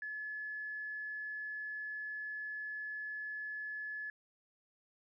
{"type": "tone with tanh clipping", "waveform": "triangle", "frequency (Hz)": 1713, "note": "A6", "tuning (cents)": -47, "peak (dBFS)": -39, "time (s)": [0.02, 4.1], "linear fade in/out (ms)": 2, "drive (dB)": 3, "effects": ["resampled to 16000 Hz"]}